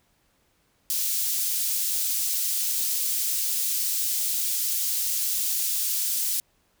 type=high-pass noise; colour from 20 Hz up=white; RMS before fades=-26 dBFS; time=0.9-6.4 s; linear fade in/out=0 ms; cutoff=4700 Hz; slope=12 dB/octave; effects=pink hiss -67 dBFS RMS until 6.8 s